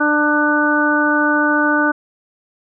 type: harmonic tone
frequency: 297.7 Hz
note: D4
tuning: 24 cents sharp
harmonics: 1 / 2 / 3 / 4 / 5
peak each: -17 / -22 / -22 / -22 / -16 dBFS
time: 0-1.92 s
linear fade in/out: 10 ms
effects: none